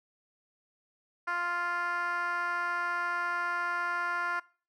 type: tone with band-pass filter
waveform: 10% pulse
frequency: 349.2 Hz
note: F4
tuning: in tune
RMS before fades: -32 dBFS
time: 1.27-4.4 s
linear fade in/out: 10 ms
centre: 1300 Hz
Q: 2.7
effects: noise-tail reverb RT60 0.4 s tail -22 dB re dry